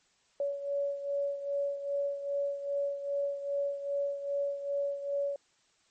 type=beating tone pair; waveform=sine; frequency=564 / 566.5 Hz; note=C#5 / C#5; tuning=+30 / +37 cents; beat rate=2.5 Hz; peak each=-31 / -37 dBFS; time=0.4-5.36 s; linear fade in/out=2 ms; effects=white hiss -69 dBFS RMS until 5.9 s + MP3 32 kbps